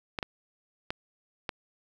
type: clicks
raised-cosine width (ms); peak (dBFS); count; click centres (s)
0.3; -15; 4; 0.188 / 0.228 / 0.905 / 1.492
effects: 8-bit